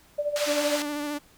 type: tone with tremolo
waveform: sine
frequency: 587.3 Hz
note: D5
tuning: in tune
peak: -22 dBFS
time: 0.18-0.79 s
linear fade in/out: 10 ms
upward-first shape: sine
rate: 13 Hz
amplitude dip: 75%
type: band-pass noise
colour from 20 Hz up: white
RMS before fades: -32 dBFS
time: 0.36-0.82 s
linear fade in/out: 0 ms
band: 760 to 5700 Hz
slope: 12 dB/octave
type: tone with vibrato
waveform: sawtooth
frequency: 293.7 Hz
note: D4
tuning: in tune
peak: -25 dBFS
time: 0.46-1.19 s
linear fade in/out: 20 ms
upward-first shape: sine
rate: 14 Hz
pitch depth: 27 cents each way
effects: pink hiss -57 dBFS RMS until 1.37 s